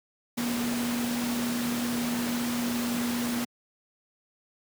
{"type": "tone in noise", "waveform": "sine", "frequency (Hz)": 240, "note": "B3", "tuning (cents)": -49, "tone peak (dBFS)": -27, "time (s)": [0.37, 3.45], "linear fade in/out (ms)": 10, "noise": "pink", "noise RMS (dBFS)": -33, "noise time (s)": [0.37, 3.45], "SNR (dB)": 3, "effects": ["high-pass 150 Hz 12 dB/octave"]}